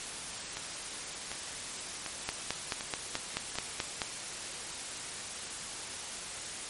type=two click trains; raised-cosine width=0.2 ms; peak=-13 / -19 dBFS; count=9 / 5; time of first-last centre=2.29-4.018 / 0.57-3.555 s; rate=4.63 / 1.34 Hz; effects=white hiss -40 dBFS RMS until 6.69 s + MP3 48 kbps